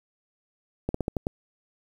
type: slowing click train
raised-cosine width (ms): 2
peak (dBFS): -13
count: 6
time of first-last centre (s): 0.89-1.269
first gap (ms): 54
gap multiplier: 1.17
effects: 8-bit